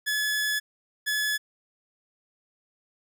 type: tone pair in turn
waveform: sawtooth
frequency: 1710 / 1710 Hz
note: A6 / A6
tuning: -50 / -50 cents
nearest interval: unison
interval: 0 cents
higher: neither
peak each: -21 dBFS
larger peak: neither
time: 0.06-0.6 / 1.06-1.38 s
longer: first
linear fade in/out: 20 ms
effects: none